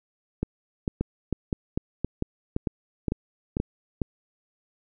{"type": "two click trains", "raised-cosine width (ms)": 3, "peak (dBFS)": [-12, -12], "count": [9, 6], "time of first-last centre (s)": [[0.43, 4.017], [1.01, 3.601]], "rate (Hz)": [2.23, 1.93], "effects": []}